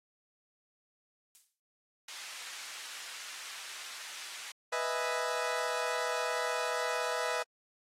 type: noise with exponential decay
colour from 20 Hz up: violet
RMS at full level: -47 dBFS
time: 1.35-1.6 s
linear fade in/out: 0 ms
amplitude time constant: 53 ms
type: high-pass noise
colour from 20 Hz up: pink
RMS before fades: -44 dBFS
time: 2.08-4.52 s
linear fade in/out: 5 ms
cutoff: 1600 Hz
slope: 12 dB/octave
type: chord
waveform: 20% pulse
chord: E major seventh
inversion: second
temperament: equal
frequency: 493.9 / 622.3 / 659.3 / 830.6 Hz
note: B4 / D#5 / E5 / G#5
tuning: 0 / 0 / 0 / 0 cents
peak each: -30 / -32 / -32 / -35 dBFS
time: 4.72-7.43 s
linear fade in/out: 10 ms
effects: low-pass 9000 Hz 12 dB/octave + AAC 48 kbps